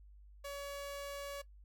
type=tone; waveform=sawtooth; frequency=565 Hz; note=C#5; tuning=33 cents sharp; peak=-38 dBFS; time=0.44-1.42 s; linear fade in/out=10 ms; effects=noise-tail reverb RT60 0.1 s tail -18 dB re dry + added 50 Hz sine -55 dBFS peak until 1.64 s